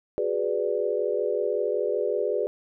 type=chord; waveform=sine; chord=G# half-diminished seventh; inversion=third; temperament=equal; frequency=370 / 415.3 / 493.9 / 587.3 Hz; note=F#4 / G#4 / B4 / D5; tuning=0 / 0 / 0 / 0 cents; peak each=-31 / -27 / -28 / -30 dBFS; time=0.18-2.47 s; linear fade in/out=0 ms; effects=none